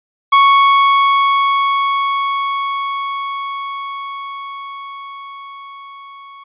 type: tone with level ramp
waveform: 40% pulse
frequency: 1108.7 Hz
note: C#6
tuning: in tune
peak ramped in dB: -5 to -34 dBFS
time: 0.32-6.44 s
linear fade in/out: 10 ms
effects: resampled to 8000 Hz